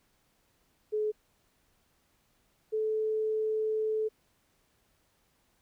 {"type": "tone pair in turn", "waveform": "sine", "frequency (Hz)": [426.8, 434.8], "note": ["G#4", "A4"], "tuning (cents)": [47, -21], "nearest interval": "unison", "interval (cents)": 32, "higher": "second", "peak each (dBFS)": -27, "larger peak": "neither", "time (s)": [[0.92, 1.12], [2.72, 4.09]], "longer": "second", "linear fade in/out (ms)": 20, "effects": ["pink hiss -71 dBFS RMS until 5.61 s"]}